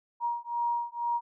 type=beating tone pair; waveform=sine; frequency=946 / 948.1 Hz; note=A#5 / A#5; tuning=+25 / +29 cents; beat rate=2.1 Hz; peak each=-31 dBFS; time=0.2-1.21 s; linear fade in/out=50 ms; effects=none